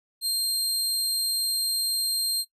sawtooth tone, 4186 Hz, C8, in tune, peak -21 dBFS, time 0.21-2.45 s, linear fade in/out 50 ms, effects noise-tail reverb RT60 0.1 s tail -18 dB re dry + resampled to 32000 Hz

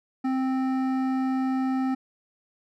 sine tone with hard clipping, 261.9 Hz, C4, 2 cents sharp, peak -25 dBFS, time 0.24-1.95 s, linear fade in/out 10 ms, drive 12 dB, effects none

